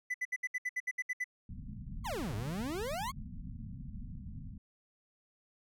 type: tone bursts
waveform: triangle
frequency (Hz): 1999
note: B6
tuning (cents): +20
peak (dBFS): -30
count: 11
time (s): 0.1-1.243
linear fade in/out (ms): 10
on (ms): 43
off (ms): 67
type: low-pass noise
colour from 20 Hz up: pink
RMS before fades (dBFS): -44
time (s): 1.49-4.58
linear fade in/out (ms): 2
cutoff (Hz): 250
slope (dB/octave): 96
type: exponential two-way sweep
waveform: 40% pulse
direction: down then up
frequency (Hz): 1145 to 97.8 to 1145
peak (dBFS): -35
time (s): 2.04-3.12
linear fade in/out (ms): 20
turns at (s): 2.35
effects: none